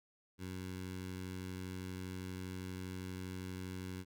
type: tone with notch filter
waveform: 15% pulse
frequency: 92.5 Hz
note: F#2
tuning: in tune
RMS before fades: -44 dBFS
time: 0.38-4.05 s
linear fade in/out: 50 ms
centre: 720 Hz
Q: 1.1
effects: none